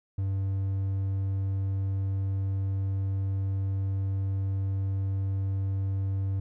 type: tone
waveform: triangle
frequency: 97 Hz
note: G2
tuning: 18 cents flat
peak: -24 dBFS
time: 0.18-6.4 s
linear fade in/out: 5 ms
effects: none